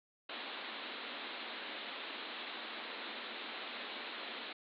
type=band-pass noise; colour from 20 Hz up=white; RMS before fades=-45 dBFS; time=0.29-4.53 s; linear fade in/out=5 ms; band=210 to 4100 Hz; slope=96 dB/octave; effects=none